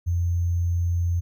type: tone with sample-and-hold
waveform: sine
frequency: 86.4 Hz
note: F2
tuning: 18 cents flat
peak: -20 dBFS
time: 0.06-1.21 s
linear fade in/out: 20 ms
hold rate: 6300 Hz
effects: none